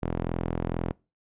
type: tone with band-pass filter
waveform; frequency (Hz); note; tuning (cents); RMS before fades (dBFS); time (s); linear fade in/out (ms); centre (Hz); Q
sawtooth; 42.2; E1; +41; -30; 0.02-0.92; 10; 340; 0.5
effects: noise-tail reverb RT60 0.3 s tail -25 dB re dry + resampled to 8000 Hz